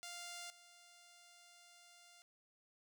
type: tone with level steps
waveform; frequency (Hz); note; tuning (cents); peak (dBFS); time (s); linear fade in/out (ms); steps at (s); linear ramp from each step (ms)
5% pulse; 698.5; F5; 0; -36 / -50; 0.03-2.22; 0; 0.5; 2
effects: none